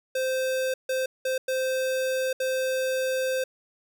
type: tone bursts at uneven times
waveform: square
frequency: 520 Hz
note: C5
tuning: 11 cents flat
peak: -25 dBFS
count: 5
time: 0.15-0.74 / 0.89-1.06 / 1.25-1.38 / 1.48-2.33 / 2.4-3.44 s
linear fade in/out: 5 ms
effects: none